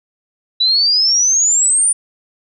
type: exponential sweep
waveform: sine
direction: up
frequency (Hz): 3910 to 9397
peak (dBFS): -10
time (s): 0.6-1.93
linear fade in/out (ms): 10
effects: none